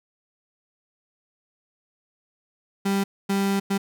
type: tone bursts at uneven times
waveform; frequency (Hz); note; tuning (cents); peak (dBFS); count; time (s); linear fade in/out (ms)
35% pulse; 197.1; G3; +10; -19; 3; 2.85-3.04 / 3.29-3.6 / 3.7-3.78; 10
effects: none